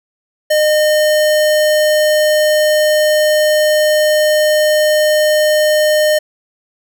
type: tone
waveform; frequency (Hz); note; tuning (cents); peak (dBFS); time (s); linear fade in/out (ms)
square; 610; D#5; -34; -10; 0.5-6.19; 10
effects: none